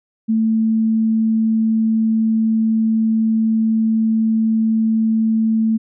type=tone; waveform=sine; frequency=222 Hz; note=A3; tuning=16 cents sharp; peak=-13 dBFS; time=0.28-5.78 s; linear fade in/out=20 ms; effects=none

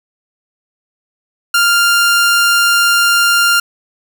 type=tone; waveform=sawtooth; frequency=1396.9 Hz; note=F6; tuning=in tune; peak=-5 dBFS; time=1.54-3.6 s; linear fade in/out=5 ms; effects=none

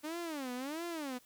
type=tone with vibrato; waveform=sawtooth; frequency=291.9 Hz; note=D4; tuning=10 cents flat; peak=-34 dBFS; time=0.03-1.19 s; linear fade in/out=20 ms; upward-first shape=sine; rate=1.5 Hz; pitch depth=290 cents each way; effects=white hiss -64 dBFS RMS until 1.25 s

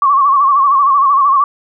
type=tone with vibrato; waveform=sine; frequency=1112 Hz; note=C#6; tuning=5 cents sharp; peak=-7 dBFS; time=0.02-1.44 s; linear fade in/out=2 ms; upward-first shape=sine; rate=13 Hz; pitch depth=82 cents each way; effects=none

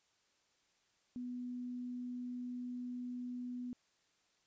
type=tone; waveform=sine; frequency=246.9 Hz; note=B3; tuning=in tune; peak=-40 dBFS; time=1.16-3.73 s; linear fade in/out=0 ms; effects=white hiss -75 dBFS RMS until 4.46 s + resampled to 16000 Hz

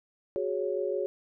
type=chord; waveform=sine; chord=F# suspended second; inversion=none; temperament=just; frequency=370 / 416.2 / 555 Hz; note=F#4 / G#4 / C#5; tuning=0 / +4 / +2 cents; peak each=-32 dBFS; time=0.36-1.06 s; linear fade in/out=0 ms; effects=none

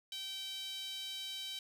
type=tone with high-pass filter; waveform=sawtooth; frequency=773 Hz; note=G5; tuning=24 cents flat; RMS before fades=-43 dBFS; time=0.12-1.59 s; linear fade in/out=2 ms; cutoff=3400 Hz; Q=7.9; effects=none

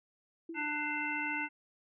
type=tone with exponential decay; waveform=sine; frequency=330.7 Hz; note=E4; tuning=6 cents sharp; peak=-37 dBFS; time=0.49-0.83 s; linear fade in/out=5 ms; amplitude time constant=72 ms
type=harmonic tone; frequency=297.7 Hz; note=D4; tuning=24 cents sharp; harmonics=1 / 3 / 5 / 7 / 9; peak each=-41 / -40 / -39 / -37 / -39 dBFS; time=0.54-1.49 s; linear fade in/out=50 ms
effects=none

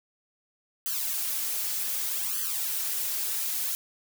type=noise with flanger; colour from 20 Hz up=blue; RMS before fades=-30 dBFS; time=0.86-3.75 s; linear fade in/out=0 ms; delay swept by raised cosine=0.64 to 4.94 ms; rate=0.65 Hz; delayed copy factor=+0.95; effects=none

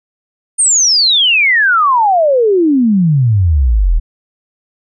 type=exponential sweep; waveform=sine; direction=down; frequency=9050 to 36.71 Hz; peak=-7 dBFS; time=0.58-4 s; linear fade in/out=20 ms; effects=none

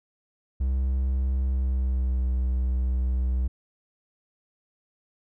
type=tone with pitch glide; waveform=triangle; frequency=65.41 to 63.15 Hz; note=C2 to B1; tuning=0 to +39 cents; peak=-20 dBFS; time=0.6-3.48 s; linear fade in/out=10 ms; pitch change=-61 cents; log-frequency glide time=1.44-2.24 s; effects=none

